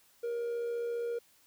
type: tone with amplitude modulation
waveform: triangle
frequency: 471.9 Hz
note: A#4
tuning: 21 cents sharp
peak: -28 dBFS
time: 0.23-1.19 s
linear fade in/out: 10 ms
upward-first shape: sine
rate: 74.8 Hz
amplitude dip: 35%
effects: tanh soft clip ceiling -24 dBFS + white hiss -65 dBFS RMS until 1.46 s